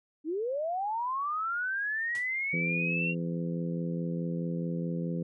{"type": "linear sweep", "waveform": "sine", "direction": "up", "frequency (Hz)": [290.7, 2774], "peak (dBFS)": -29, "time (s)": [0.24, 3.15], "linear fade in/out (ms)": 50}
{"type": "noise with exponential decay", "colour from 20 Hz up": "white", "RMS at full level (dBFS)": -41, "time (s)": [2.15, 2.32], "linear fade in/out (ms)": 1, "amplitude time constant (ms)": 35}
{"type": "harmonic tone", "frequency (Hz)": 84.7, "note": "E2", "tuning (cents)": 48, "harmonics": [2, 3, 4, 5, 6], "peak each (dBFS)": [-31, -39, -41, -43, -41], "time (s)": [2.53, 5.23], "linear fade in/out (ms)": 5}
{"effects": ["resampled to 22050 Hz"]}